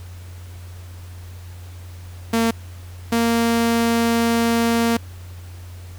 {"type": "tone pair in turn", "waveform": "sawtooth", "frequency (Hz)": [228.5, 231.8], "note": ["A#3", "A#3"], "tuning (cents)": [-34, -10], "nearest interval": "unison", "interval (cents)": 24, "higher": "second", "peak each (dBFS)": -12, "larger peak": "neither", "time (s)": [[2.33, 2.51], [3.12, 4.97]], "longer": "second", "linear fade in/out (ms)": 5, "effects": ["added 89 Hz sine -34 dBFS peak until 5.98 s", "pink hiss -47 dBFS RMS until 5.98 s"]}